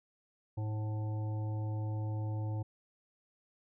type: harmonic tone with a mistuned harmonic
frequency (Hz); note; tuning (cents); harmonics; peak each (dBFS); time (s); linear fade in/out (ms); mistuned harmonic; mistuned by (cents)
107.3; A2; -43; 1 / 3 / 5 / 7 / 8; -33 / -46 / -50 / -53 / -52; 0.57-2.63; 10; 8; +43
effects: none